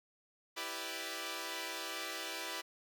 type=chord; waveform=5% pulse; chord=E minor seventh; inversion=none; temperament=equal; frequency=329.6 / 392 / 493.9 / 587.3 Hz; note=E4 / G4 / B4 / D5; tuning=0 / 0 / 0 / 0 cents; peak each=-33 / -34 / -34 / -34 dBFS; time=0.56-2.62 s; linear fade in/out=20 ms; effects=none